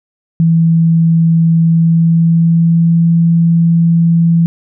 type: tone with pitch glide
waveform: sine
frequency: 164.81 to 167.4 Hz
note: E3 to E3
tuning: 0 to +27 cents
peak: -6 dBFS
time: 0.4-4.46 s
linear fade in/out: 0 ms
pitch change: +27 cents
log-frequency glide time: 1.61-3.05 s
effects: none